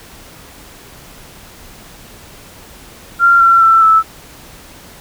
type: tone with pitch steps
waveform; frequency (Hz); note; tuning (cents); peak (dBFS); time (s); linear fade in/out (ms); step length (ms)
sine; 1383 / 1359.2 / 1335.9 / 1312.9; F6 / F6 / E6 / E6; -17 / -47 / +23 / -7; -5; 3.19-4.03; 50; 210
effects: pink hiss -38 dBFS RMS until 5 s